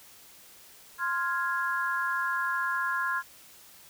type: chord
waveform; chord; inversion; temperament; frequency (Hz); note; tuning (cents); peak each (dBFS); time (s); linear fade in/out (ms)
sine; F minor; second; equal; 1046.5 / 1396.9 / 1661.2; C6 / F6 / Ab6; 0 / 0 / 0; -31; 0.98-3.23; 50
effects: white hiss -53 dBFS RMS until 3.89 s